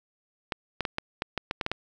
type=clicks; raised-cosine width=0.3 ms; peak=-12 dBFS; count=10; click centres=0.522 / 0.807 / 0.852 / 0.984 / 1.221 / 1.377 / 1.511 / 1.612 / 1.664 / 1.716 s; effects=none